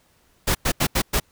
pink noise bursts at uneven times, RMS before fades -20 dBFS, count 5, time 0.47-0.55 / 0.65-0.72 / 0.8-0.87 / 0.95-1.02 / 1.13-1.2 s, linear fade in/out 10 ms, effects pink hiss -61 dBFS RMS until 1.31 s

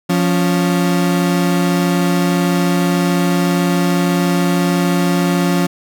35% pulse tone pair together, 175.48 / 277.2 Hz, F3 / C#4, +9 / 0 cents, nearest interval minor sixth, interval 791 cents, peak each -12 / -17 dBFS, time 0.09-5.67 s, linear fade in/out 10 ms, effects none

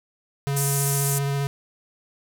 square tone with vibrato, 140 Hz, C#3, 18 cents sharp, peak -23 dBFS, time 0.47-1.47 s, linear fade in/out 0 ms, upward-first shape triangle, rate 15 Hz, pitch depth 16 cents each way
white band-pass noise, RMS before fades -27 dBFS, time 0.56-1.19 s, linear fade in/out 10 ms, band 6400 to 12000 Hz, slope 24 dB/octave
effects none

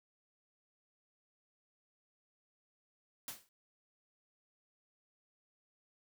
white noise with exponential decay, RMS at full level -40 dBFS, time 3.28-3.49 s, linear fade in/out 1 ms, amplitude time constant 45 ms, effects none

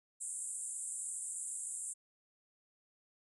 white band-pass noise, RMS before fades -42 dBFS, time 0.2-1.94 s, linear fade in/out 20 ms, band 7400 to 9800 Hz, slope 96 dB/octave, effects none

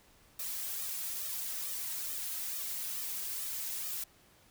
blue noise with flanger, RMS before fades -38 dBFS, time 0.39-4.04 s, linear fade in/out 5 ms, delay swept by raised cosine 1.6 to 3.2 ms, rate 2.3 Hz, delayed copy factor +0.85, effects pink hiss -63 dBFS RMS until 4.5 s

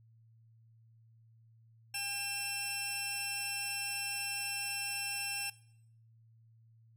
15% pulse tone pair together, 803 / 2696 Hz, G5 / E7, +41 / +38 cents, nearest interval octave + major sixth, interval 2097 cents, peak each -38 / -29 dBFS, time 1.94-5.5 s, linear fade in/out 5 ms, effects noise-tail reverb RT60 0.7 s tail -20 dB re dry + added 113 Hz sine -60 dBFS peak until 6.96 s

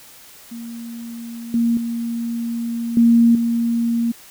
sine tone with level steps, 233.1 Hz, A#3, in tune, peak -29 / -14 / -21 / -9 / -16 dBFS, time 0.51-4.12 s, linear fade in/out 10 ms, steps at 1.54 / 1.77 / 2.97 / 3.35 s, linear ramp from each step 2 ms, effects white hiss -44 dBFS RMS until 4.3 s

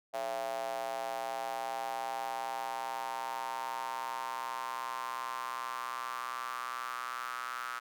square tone with high-pass filter sweep, 61.3 Hz, B1, 12 cents flat, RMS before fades -38 dBFS, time 0.13-7.8 s, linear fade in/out 20 ms, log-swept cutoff 670 to 1300 Hz, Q 5.8, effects none

